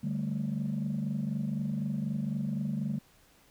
sine chord, D suspended fourth, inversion none, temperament equal, 146.83 / 196 / 220 Hz, D3 / G3 / A3, 0 / 0 / 0 cents, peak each -33 dBFS, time 0.03-2.99 s, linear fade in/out 10 ms, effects tanh soft clip ceiling -24 dBFS + pink hiss -62 dBFS RMS until 3.5 s

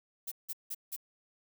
violet noise bursts, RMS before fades -38 dBFS, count 4, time 0.27-0.964 s, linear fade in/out 10 ms, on 46 ms, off 170 ms, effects none

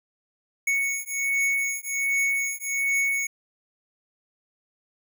square beating tone pair, 2217 / 2218.3 Hz, C#7 / C#7, 0 / +1 cents, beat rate 1.3 Hz, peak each -27 dBFS, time 0.67-3.27 s, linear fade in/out 5 ms, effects none

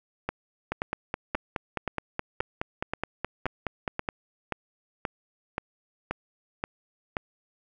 two click trains, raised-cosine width 0.5 ms, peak -13 / -13 dBFS, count 17 / 14, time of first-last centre 0.72-4.088 / 0.29-7.168 s, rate 4.75 / 1.89 Hz, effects none

